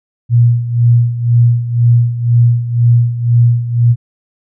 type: tone with tremolo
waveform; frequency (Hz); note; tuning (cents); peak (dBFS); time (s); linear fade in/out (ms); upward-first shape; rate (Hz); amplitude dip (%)
sine; 119; A#2; +36; -4; 0.29-3.96; 50; sine; 2; 75
effects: none